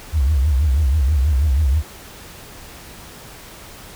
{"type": "tone with vibrato", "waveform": "sine", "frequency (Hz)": 71, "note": "C#2", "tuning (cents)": 42, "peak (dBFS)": -12, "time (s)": [0.12, 1.83], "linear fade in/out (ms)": 50, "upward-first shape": "triangle", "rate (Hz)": 6.2, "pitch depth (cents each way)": 240, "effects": ["tanh soft clip ceiling -8 dBFS", "pink hiss -39 dBFS RMS until 3.95 s"]}